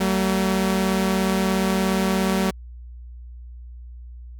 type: tone pair together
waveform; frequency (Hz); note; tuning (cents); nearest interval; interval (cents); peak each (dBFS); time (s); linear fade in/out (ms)
sawtooth; 190 / 227; F#3 / A#3; +46 / -46; minor third; 308; -16 / -21; 0-2.51; 10
effects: added 60 Hz sine -36 dBFS peak until 4.39 s